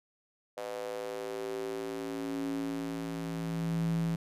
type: tone with high-pass filter sweep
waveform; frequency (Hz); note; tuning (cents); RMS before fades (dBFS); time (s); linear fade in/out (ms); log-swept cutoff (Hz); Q
square; 55.6; A1; +19; -35; 0.57-4.16; 5; 560 to 150; 4.7
effects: resampled to 32000 Hz